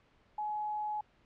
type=tone; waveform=sine; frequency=845 Hz; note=G#5; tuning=30 cents sharp; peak=-33 dBFS; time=0.38-1.01 s; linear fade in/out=5 ms; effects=pink hiss -67 dBFS RMS until 1.25 s + low-pass 3000 Hz 12 dB/octave